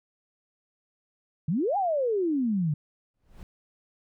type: exponential two-way sweep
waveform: sine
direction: up then down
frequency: 142.1 to 830.6 to 142.1 Hz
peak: -23 dBFS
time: 1.48-2.74 s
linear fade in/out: 5 ms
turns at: 1.77 s
type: noise with exponential growth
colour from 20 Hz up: brown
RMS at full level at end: -40 dBFS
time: 3.14-3.43 s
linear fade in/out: 1 ms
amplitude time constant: 62 ms
effects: none